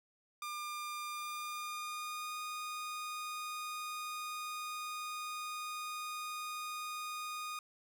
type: tone with pitch glide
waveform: sawtooth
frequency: 1200 to 1231.6 Hz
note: D6 to D#6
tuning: +37 to -18 cents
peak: -36 dBFS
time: 0.42-7.59 s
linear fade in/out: 2 ms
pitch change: +45 cents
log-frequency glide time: 1.12-2.36 s
effects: none